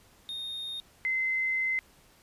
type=tone pair in turn; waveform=triangle / sine; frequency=3689 / 2061 Hz; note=A#7 / C7; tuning=-19 / -27 cents; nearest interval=minor seventh; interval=1008 cents; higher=first; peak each=-33 / -26 dBFS; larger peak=second; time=0.29-0.8 / 1.05-1.79 s; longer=second; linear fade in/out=0 ms; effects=pink hiss -60 dBFS RMS until 2.22 s + resampled to 32000 Hz